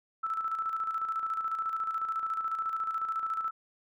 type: tone with tremolo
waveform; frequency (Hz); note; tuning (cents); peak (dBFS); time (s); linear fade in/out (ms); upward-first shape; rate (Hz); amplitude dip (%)
sine; 1318.5; E6; 0; -28; 0.23-3.51; 10; square; 14; 50
effects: none